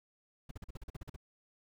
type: noise bursts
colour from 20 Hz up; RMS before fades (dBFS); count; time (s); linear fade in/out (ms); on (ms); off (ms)
brown; -43; 11; 0.49-1.162; 5; 22; 43
effects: none